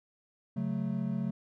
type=chord; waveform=triangle; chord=F# minor; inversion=second; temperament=equal; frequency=138.59 / 185 / 220 Hz; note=C#3 / F#3 / A3; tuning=0 / 0 / 0 cents; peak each=-34 / -32 / -32 dBFS; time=0.56-1.31 s; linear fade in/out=10 ms; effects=none